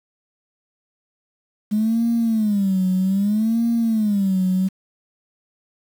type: tone with vibrato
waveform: sine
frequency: 207.7 Hz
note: G#3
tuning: in tune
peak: -15 dBFS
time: 1.71-4.69 s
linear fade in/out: 20 ms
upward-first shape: sine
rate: 0.63 Hz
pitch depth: 200 cents each way
effects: tanh soft clip ceiling -12 dBFS + 7-bit